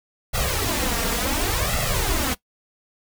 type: noise with flanger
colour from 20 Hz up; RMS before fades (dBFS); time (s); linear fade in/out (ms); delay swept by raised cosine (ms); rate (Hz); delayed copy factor
pink; -23; 0.33-2.35; 20; 1.5 to 4.4; 0.69; +0.85
effects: noise-tail reverb RT60 0.1 s tail -19 dB re dry